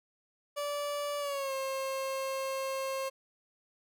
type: tone with pitch glide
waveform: 30% pulse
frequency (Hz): 580 to 534.9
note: D5 to C5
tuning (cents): -22 to +38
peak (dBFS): -30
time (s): 0.56-3.1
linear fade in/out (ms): 20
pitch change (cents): -140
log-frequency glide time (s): 1.19-1.53
effects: none